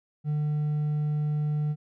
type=tone with hard clipping; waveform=triangle; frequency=150 Hz; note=D3; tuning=37 cents sharp; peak=-25 dBFS; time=0.24-1.76 s; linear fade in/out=50 ms; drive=5 dB; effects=none